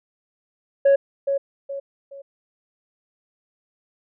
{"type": "tone with echo", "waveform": "sine", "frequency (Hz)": 554.4, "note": "C#5", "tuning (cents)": 0, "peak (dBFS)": -9, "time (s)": [0.85, 0.96], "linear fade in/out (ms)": 10, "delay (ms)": 420, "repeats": 3, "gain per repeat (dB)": -9, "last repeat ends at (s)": 2.22, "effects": ["tanh soft clip ceiling -11 dBFS"]}